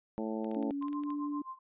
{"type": "harmonic tone", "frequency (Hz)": 110, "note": "A2", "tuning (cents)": 0, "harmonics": [2, 3, 4, 5, 6, 7, 8], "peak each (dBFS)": [-36, -39, -41, -42, -47, -48, -47], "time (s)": [0.18, 0.71], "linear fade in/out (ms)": 0}
{"type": "clicks", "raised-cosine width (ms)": 0.2, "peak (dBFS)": -35, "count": 10, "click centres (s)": [0.445, 0.514, 0.547, 0.627, 0.708, 0.825, 0.883, 0.93, 1.036, 1.104]}
{"type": "tone with pitch glide", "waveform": "sine", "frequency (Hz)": [282, 291.6], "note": ["C#4", "D4"], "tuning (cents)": [30, -12], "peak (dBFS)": -33, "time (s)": [0.56, 1.42], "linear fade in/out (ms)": 5, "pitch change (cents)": 58, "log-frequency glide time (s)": [0.79, 0.93]}
{"type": "tone with tremolo", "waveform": "sine", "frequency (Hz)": 1046.5, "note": "C6", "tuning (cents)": 0, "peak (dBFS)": -38, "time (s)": [0.81, 1.59], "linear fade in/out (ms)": 10, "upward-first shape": "sine", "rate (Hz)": 7.6, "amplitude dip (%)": 90}
{"effects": ["resampled to 8000 Hz"]}